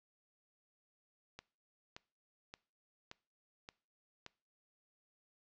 click train, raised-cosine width 0.2 ms, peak -30 dBFS, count 6, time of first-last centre 1.39-4.264 s, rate 1.74 Hz, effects noise-tail reverb RT60 0.4 s tail -22 dB re dry + low-pass 6000 Hz 12 dB/octave

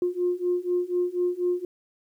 sine beating tone pair, 354.1 / 358.2 Hz, F4 / F4, +24 / +44 cents, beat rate 4.1 Hz, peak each -26 / -25 dBFS, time 0.02-1.65 s, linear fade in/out 2 ms, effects tanh soft clip ceiling -15 dBFS + 10-bit

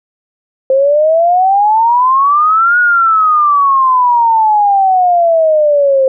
sine exponential two-way sweep, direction up then down, 523.3 to 1460 to 523.3 Hz, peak -6 dBFS, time 0.7-6.08 s, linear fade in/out 2 ms, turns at 2.79 s, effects none

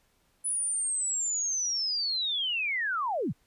sine linear sweep, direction down, 10030 to 79.4 Hz, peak -27 dBFS, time 0.44-3.33 s, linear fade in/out 20 ms, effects pink hiss -69 dBFS RMS until 3.46 s + resampled to 32000 Hz

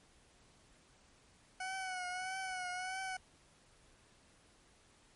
20% pulse tone with vibrato, 742 Hz, F#5, 5 cents sharp, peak -34 dBFS, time 1.6-3.17 s, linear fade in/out 5 ms, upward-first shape triangle, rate 1.6 Hz, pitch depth 57 cents each way, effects pink hiss -66 dBFS RMS until 5.15 s + MP3 48 kbps

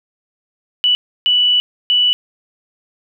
sine tone bursts at uneven times, 2960 Hz, F#7, in tune, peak -10 dBFS, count 3, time 0.84-0.95 / 1.26-1.6 / 1.9-2.13 s, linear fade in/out 0 ms, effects none

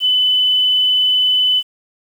sine tone, 3008 Hz, F#7, 28 cents sharp, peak -11 dBFS, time 0-1.63 s, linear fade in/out 50 ms, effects 7-bit

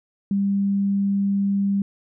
sine tone, 198.6 Hz, G3, 23 cents sharp, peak -18 dBFS, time 0.31-1.82 s, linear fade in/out 2 ms, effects none

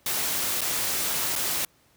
white noise with dropouts, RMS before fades -27 dBFS, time 0.06-1.65 s, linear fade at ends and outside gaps 2 ms, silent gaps 0.609-0.615 / 1.355-1.36 s, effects pink hiss -62 dBFS RMS until 1.96 s + high-pass 60 Hz 12 dB/octave

